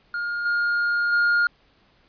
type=tone with level steps; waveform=triangle; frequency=1418 Hz; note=F6; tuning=26 cents sharp; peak=-23 / -18 / -15 dBFS; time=0.14-1.47 s; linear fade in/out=2 ms; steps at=0.45 / 1.12 s; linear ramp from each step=10 ms; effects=pink hiss -60 dBFS RMS until 2.08 s + resampled to 11025 Hz